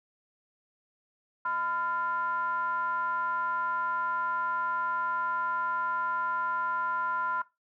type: ring-modulated tone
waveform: triangle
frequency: 190 Hz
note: F#3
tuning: 46 cents sharp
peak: -23 dBFS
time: 1.45-7.42 s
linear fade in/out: 5 ms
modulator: 1200 Hz
effects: noise-tail reverb RT60 0.2 s tail -17 dB re dry